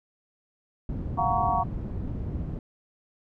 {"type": "low-pass noise", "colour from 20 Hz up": "white", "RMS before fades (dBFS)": -32, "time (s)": [0.89, 2.59], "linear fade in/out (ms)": 2, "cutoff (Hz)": 140, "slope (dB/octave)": 12}
{"type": "chord", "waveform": "sine", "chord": "Gb major seventh", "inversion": "third", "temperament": "equal with one note detuned", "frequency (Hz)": [698.5, 740, 932.3, 1124.2], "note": ["F5", "Gb5", "Bb5", "Db6"], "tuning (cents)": [0, 0, 0, 24], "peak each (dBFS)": -28, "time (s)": [1.17, 1.64], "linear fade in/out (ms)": 20}
{"effects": []}